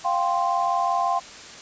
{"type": "chord", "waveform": "sine", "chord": "F suspended second", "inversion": "none", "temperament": "equal", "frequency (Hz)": [698.5, 784, 1046.5], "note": ["F5", "G5", "C6"], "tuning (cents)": [0, 0, 0], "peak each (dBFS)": [-24, -25, -24], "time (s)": [0.04, 1.2], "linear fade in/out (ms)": 20, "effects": ["white hiss -41 dBFS RMS until 1.61 s", "resampled to 16000 Hz"]}